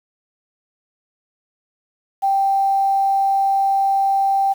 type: tone with quantisation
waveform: sine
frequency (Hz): 784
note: G5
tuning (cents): 0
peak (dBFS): -14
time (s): 2.22-4.54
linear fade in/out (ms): 20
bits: 7
effects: none